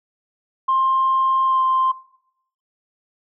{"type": "tone with pitch glide", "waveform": "sine", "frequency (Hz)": [1057, 1046.7], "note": ["C6", "C6"], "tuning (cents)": [17, 0], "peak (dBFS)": -14, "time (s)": [0.68, 1.92], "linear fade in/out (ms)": 10, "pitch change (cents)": -17, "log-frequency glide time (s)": [1.44, 1.62], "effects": ["noise-tail reverb RT60 0.7 s tail -18 dB re dry", "tanh soft clip ceiling -10 dBFS"]}